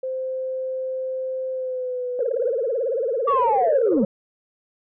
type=tone with pitch glide; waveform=sine; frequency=520 to 495.7 Hz; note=C5 to B4; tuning=-11 to +6 cents; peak=-24 dBFS; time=0.03-2.5 s; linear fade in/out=5 ms; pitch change=-83 cents; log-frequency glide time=1.52-2.09 s
type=tone with vibrato; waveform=sine; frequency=496.2 Hz; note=B4; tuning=8 cents sharp; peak=-20 dBFS; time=2.19-4.05 s; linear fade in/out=2 ms; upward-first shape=triangle; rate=18 Hz; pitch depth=250 cents each way
type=linear sweep; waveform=sine; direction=down; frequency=1174.7 to 185 Hz; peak=-16 dBFS; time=3.27-4.05 s; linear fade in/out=10 ms
effects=tanh soft clip ceiling -10 dBFS